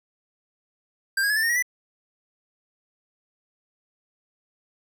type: tone with pitch steps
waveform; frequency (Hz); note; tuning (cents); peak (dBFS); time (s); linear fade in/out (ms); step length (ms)
square; 1583 / 1643.6 / 1706.4 / 1771.7 / 1839.5 / 1909.9 / 1983; G6 / G#6 / G#6 / A6 / A#6 / A#6 / B6; +17 / -18 / +46 / +11 / -24 / +42 / +7; -21; 1.17-1.625; 5; 65
effects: none